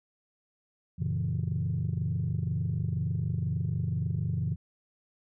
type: chord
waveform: sine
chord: F# dominant seventh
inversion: none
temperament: equal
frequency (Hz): 92.5 / 116.54 / 138.59 / 164.81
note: F#2 / A#2 / C#3 / E3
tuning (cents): 0 / 0 / 0 / 0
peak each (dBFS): -32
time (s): 0.98-4.56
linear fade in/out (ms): 20
effects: tanh soft clip ceiling -21 dBFS